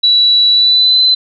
sine tone with pitch glide, 3933 to 4039 Hz, B7 to B7, -8 to +38 cents, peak -6 dBFS, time 0.03-1.15 s, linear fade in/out 10 ms, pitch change +46 cents, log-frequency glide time 0.51-1.01 s, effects none

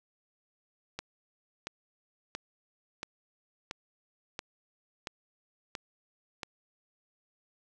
click train, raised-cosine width 0.2 ms, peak -19 dBFS, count 9, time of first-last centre 0.99-6.432 s, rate 1.47 Hz, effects none

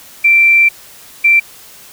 sine tone pair in turn, 2349 / 2349 Hz, D7 / D7, 0 / 0 cents, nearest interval unison, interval 0 cents, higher neither, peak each -5 dBFS, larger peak neither, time 0.24-0.69 / 1.24-1.4 s, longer first, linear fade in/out 10 ms, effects white hiss -38 dBFS RMS until 1.92 s

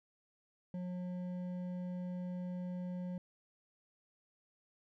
triangle tone with hard clipping, 180 Hz, F#3, 47 cents flat, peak -40 dBFS, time 0.74-3.18 s, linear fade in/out 2 ms, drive 11 dB, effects none

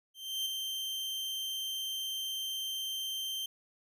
40% pulse tone with ADSR envelope, 3136 Hz, G7, in tune, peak -30 dBFS, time 0.14-3.46 s, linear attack 320 ms, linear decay 4 ms, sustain -4 dB, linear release 4 ms, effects none

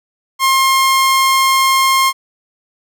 sawtooth tone, 1066 Hz, C6, 32 cents sharp, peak -6 dBFS, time 0.39-2.13 s, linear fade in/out 50 ms, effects none

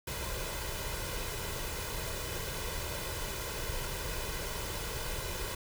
pink noise with comb filter, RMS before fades -37 dBFS, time 0.07-5.55 s, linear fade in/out 5 ms, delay 2 ms, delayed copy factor +0.6, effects none

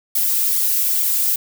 violet noise with flanger, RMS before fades -18 dBFS, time 0.15-1.36 s, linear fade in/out 5 ms, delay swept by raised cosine 0.88 to 4.58 ms, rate 2.3 Hz, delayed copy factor +0.95, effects none

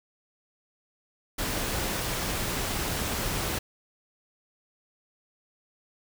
pink noise, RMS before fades -30 dBFS, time 1.38-3.59 s, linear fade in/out 10 ms, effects none

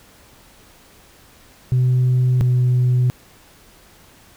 sine tone pair in turn, 126.6 / 125.07 Hz, B2 / B2, +43 / +22 cents, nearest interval unison, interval 21 cents, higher first, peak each -11 / -11 dBFS, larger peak neither, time 1.72-2.41 / 2.41-3.1 s, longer neither, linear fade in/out 0 ms, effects tanh soft clip ceiling -11 dBFS + pink hiss -49 dBFS RMS until 4.36 s

